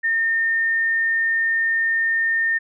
sine tone, 1820 Hz, A#6, 42 cents flat, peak -17 dBFS, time 0.03-2.59 s, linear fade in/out 20 ms, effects none

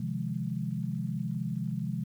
sine chord, F minor seventh, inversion second, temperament equal, 130.81 / 155.56 / 174.61 / 207.7 Hz, C3 / Eb3 / F3 / Ab3, 0 / 0 / 0 / 0 cents, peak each -35 / -37 / -35 / -36 dBFS, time 0-2.04 s, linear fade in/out 5 ms, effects 10-bit

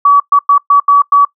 sine tone bursts at uneven times, 1140 Hz, C#6, 48 cents sharp, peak -3 dBFS, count 6, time 0.05-0.2 / 0.32-0.39 / 0.49-0.58 / 0.7-0.8 / 0.88-1.02 / 1.12-1.25 s, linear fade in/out 5 ms, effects noise-tail reverb RT60 0.1 s tail -22 dB re dry

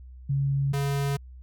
sine / square tone pair in turn, 138.59 / 140.28 Hz, C#3 / C#3, 0 / +21 cents, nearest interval unison, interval 21 cents, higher second, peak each -22 / -25 dBFS, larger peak first, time 0.29-0.73 / 0.73-1.17 s, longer neither, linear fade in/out 10 ms, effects added 63 Hz sine -42 dBFS peak until 1.42 s

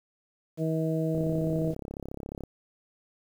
harmonic tone, 160 Hz, D#3, 49 cents sharp, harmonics 1 / 2 / 3 / 4, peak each -28 / -31 / -33 / -34 dBFS, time 0.57-1.75 s, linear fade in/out 50 ms
click train, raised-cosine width 2 ms, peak -24 dBFS, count 45, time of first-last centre 1.15-2.437 s, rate 34.2 Hz
effects 9-bit

